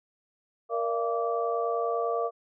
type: tone cluster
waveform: sine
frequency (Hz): 466.5 / 594 / 684 / 1160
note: A#4 / D5 / F5 / D6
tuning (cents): +1 / +20 / -36 / -22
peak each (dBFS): -29 / -35 / -30 / -33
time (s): 0.69-2.31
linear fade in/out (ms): 50
effects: none